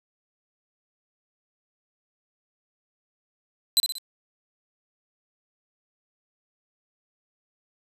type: tone with echo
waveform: sawtooth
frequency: 4040 Hz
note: B7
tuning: 39 cents sharp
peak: -13 dBFS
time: 3.77-3.8 s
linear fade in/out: 0 ms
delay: 61 ms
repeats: 3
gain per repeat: -6 dB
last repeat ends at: 3.983 s
effects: resampled to 32000 Hz + 9-bit